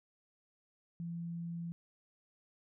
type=tone; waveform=sine; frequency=169.4 Hz; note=E3; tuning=48 cents sharp; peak=-38 dBFS; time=1-1.72 s; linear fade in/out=0 ms; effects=none